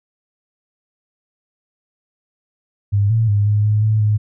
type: tone with pitch steps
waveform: sine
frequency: 101.3 / 112.5 / 102.5 / 104.5 / 106 / 108.4 / 105.8 Hz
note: G#2 / A2 / G#2 / G#2 / G#2 / A2 / G#2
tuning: -43 / +39 / -22 / +11 / +36 / -25 / +33 cents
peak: -12 dBFS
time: 2.92-4.18 s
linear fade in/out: 20 ms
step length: 180 ms
effects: none